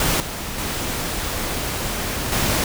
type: noise with level steps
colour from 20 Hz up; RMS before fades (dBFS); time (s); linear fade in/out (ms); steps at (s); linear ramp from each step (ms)
pink; -19 / -29 / -25 / -20; 0-2.64; 2; 0.2 / 0.58 / 2.32; 2
effects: none